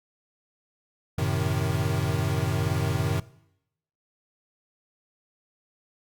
square chord, F# diminished seventh, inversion none, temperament equal, 92.5 / 110 / 130.81 / 155.56 Hz, F#2 / A2 / C3 / Eb3, 0 / 0 / 0 / 0 cents, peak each -30 dBFS, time 1.18-3.2 s, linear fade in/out 5 ms, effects noise-tail reverb RT60 0.8 s tail -20 dB re dry + Opus 48 kbps

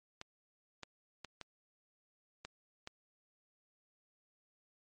clicks, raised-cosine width 0.2 ms, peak -27 dBFS, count 6, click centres 0.214 / 0.833 / 1.247 / 1.413 / 2.45 / 2.874 s, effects MP3 48 kbps

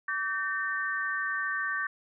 sine tone cluster, 1150 / 1547 / 1812 Hz, D6 / G6 / A#6, -37 / -23 / -50 cents, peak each -35 / -32 / -32 dBFS, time 0.08-1.87 s, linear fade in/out 5 ms, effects none

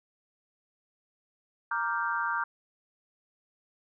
sine chord, G minor seventh, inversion first, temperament equal, 932.3 / 1174.7 / 1396.9 / 1568 Hz, Bb5 / D6 / F6 / G6, 0 / 0 / 0 / 0 cents, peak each -33 dBFS, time 1.71-2.44 s, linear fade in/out 5 ms, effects none

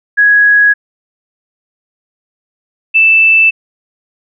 sine tone pair in turn, 1666 / 2645 Hz, G#6 / E7, +5 / +5 cents, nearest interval minor sixth, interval 800 cents, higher second, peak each -4 dBFS, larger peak neither, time 0.17-0.74 / 2.94-3.51 s, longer neither, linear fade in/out 20 ms, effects none

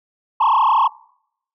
sine tone with frequency modulation, 987.8 Hz, B5, in tune, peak -10 dBFS, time 0.4-0.88 s, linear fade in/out 10 ms, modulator 32.5 Hz, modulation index 4.1, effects noise-tail reverb RT60 0.7 s tail -24 dB re dry + tanh soft clip ceiling -10 dBFS

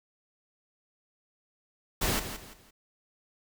pink noise with echo, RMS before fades -28 dBFS, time 2.01-2.2 s, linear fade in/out 10 ms, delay 170 ms, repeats 3, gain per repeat -10 dB, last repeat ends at 2.71 s, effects none

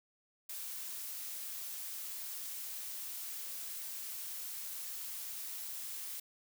blue noise, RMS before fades -43 dBFS, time 0.49-6.2 s, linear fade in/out 5 ms, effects none

